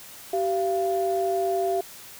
sine tone pair together, 385.6 / 687 Hz, G4 / F5, -28 / -29 cents, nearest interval minor seventh, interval 999 cents, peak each -24 dBFS, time 0.33-1.81 s, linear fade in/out 5 ms, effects tanh soft clip ceiling -14 dBFS + white hiss -44 dBFS RMS until 2.19 s

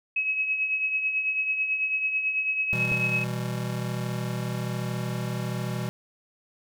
sine tone with tremolo, 2561 Hz, D#7, 49 cents sharp, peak -21 dBFS, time 0.16-3.24 s, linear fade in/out 5 ms, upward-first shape triangle, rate 9.1 Hz, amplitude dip 60%
square chord, E minor, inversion second, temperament just, 123.61 / 164.81 / 197.78 Hz, B2 / E3 / G3, +2 / 0 / +16 cents, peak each -31 / -35 / -35 dBFS, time 2.73-5.89 s, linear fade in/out 0 ms
clicks, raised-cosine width 2 ms, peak -25 dBFS, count 2, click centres 2.917 / 2.921 s
effects none

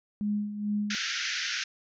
sine tone with tremolo, 207.7 Hz, G#3, in tune, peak -25 dBFS, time 0.21-0.95 s, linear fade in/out 0 ms, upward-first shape sine, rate 2.3 Hz, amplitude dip 65%
pink band-pass noise, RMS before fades -32 dBFS, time 0.9-1.64 s, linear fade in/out 5 ms, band 1400 to 6400 Hz, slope 96 dB/octave
effects none

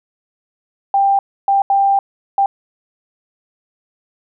sine tone bursts at uneven times, 791 Hz, G5, 15 cents sharp, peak -10 dBFS, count 4, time 0.94-1.19 / 1.48-1.62 / 1.7-1.99 / 2.38-2.46 s, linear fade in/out 2 ms, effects none

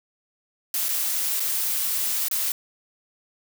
blue noise with dropouts, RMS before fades -25 dBFS, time 0.74-2.52 s, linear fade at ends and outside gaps 1 ms, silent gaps 0.885-0.889 / 1.397-1.403 / 2.284-2.312 s, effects none

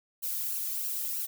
violet noise with flanger, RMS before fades -33 dBFS, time 0.22-1.27 s, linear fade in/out 20 ms, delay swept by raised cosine 0.69 to 1.66 ms, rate 3.1 Hz, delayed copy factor +0.7, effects none

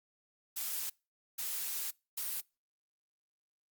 blue noise bursts at uneven times, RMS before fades -37 dBFS, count 3, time 0.56-0.9 / 1.38-1.91 / 2.17-2.41 s, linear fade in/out 10 ms, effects noise-tail reverb RT60 0.3 s tail -26 dB re dry + Opus 48 kbps

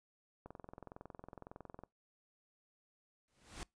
click train, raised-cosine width 1 ms, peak -35 dBFS, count 31, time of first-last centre 0.46-1.836 s, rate 21.8 Hz
pink noise with exponential growth, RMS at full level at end -44 dBFS, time 3.28-3.63 s, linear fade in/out 0 ms, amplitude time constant 76 ms
effects noise-tail reverb RT60 0.2 s tail -24 dB re dry + resampled to 22050 Hz

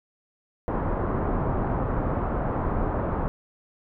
pink low-pass noise, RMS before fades -26 dBFS, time 0.68-3.28 s, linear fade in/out 0 ms, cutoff 1200 Hz, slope 24 dB/octave, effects none

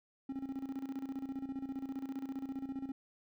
triangle tone with tremolo, 269.6 Hz, C#4, 48 cents flat, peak -34 dBFS, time 0.29-2.92 s, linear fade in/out 5 ms, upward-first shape square, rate 15 Hz, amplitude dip 70%, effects none

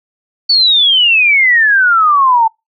sine exponential sweep, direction down, 4542 to 880 Hz, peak -6 dBFS, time 0.49-2.48 s, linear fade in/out 10 ms, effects noise-tail reverb RT60 0.2 s tail -26 dB re dry

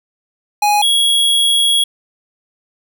square tone pair in turn, 830.6 / 3322 Hz, G#5 / G#7, 0 / 0 cents, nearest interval 2 octaves, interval 2400 cents, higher second, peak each -11 dBFS, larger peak neither, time 0.62-0.82 / 0.82-1.84 s, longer second, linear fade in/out 5 ms, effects none

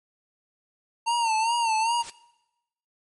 square tone with vibrato, 911 Hz, A#5, 40 cents flat, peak -22 dBFS, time 1.06-2.03 s, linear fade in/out 20 ms, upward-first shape sine, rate 2.5 Hz, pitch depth 76 cents each way
white noise with exponential growth, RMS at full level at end -34 dBFS, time 1.87-2.1 s, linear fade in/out 5 ms, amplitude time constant 49 ms
effects noise-tail reverb RT60 0.9 s tail -20 dB re dry + MP3 48 kbps

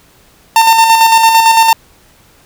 45% pulse tone with tremolo, 903 Hz, A5, 45 cents sharp, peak -3 dBFS, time 0.56-1.73 s, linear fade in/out 2 ms, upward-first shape square, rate 8.9 Hz, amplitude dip 40%, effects pink hiss -46 dBFS RMS until 2.45 s

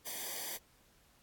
white noise with comb filter, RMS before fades -41 dBFS, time 0.05-0.58 s, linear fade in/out 20 ms, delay 0.74 ms, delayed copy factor -1, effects pink hiss -67 dBFS RMS until 1.22 s + AAC 64 kbps

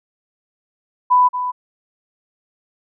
sine tone with echo, 995 Hz, B5, 13 cents sharp, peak -9 dBFS, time 1.1-1.29 s, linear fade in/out 20 ms, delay 230 ms, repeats 1, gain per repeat -10 dB, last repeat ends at 1.52 s, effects none

